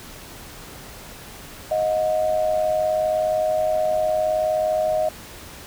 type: tone pair together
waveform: sine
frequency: 625.7 / 725 Hz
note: D#5 / F#5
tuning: +10 / -35 cents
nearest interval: minor third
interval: 255 cents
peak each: -19 / -25 dBFS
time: 1.71-5.09 s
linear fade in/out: 5 ms
effects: pink hiss -40 dBFS RMS until 5.66 s